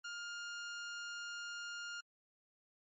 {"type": "tone", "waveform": "sawtooth", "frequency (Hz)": 1410, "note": "F6", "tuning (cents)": 16, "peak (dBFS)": -39, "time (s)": [0.04, 2.01], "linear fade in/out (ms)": 10, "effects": ["MP3 32 kbps"]}